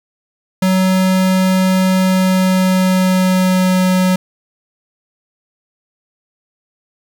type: tone with pitch glide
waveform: square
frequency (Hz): 187.1 to 184.74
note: F#3 to F#3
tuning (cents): +20 to -2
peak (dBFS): -11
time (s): 0.62-4.16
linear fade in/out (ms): 5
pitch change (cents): -22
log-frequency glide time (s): 1.99-3.86
effects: 8-bit